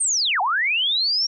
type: linear two-way sweep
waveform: sine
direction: down then up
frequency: 8970 to 708 to 5630 Hz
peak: -18 dBFS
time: 0-1.27 s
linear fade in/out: 10 ms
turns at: 0.41 s
effects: none